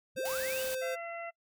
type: linear sweep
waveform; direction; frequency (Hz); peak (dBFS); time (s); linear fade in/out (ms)
sine; up; 69.3 to 3123; -40; 0.15-0.64; 50
type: tone with pitch glide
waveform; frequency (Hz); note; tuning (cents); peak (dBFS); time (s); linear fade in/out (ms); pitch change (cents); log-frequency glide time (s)
square; 523.3 to 518.5; C5 to C5; 0 to -16; -34; 0.16-0.96; 20; -16; 0.52-0.8
type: noise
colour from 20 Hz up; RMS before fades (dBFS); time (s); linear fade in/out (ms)
white; -40; 0.25-0.75; 5
type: harmonic tone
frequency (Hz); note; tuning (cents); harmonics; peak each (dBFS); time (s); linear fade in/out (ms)
678; E5; +49; 1 / 2 / 3 / 4; -40 / -46 / -44 / -50; 0.81-1.31; 20
effects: noise-tail reverb RT60 0.1 s tail -24 dB re dry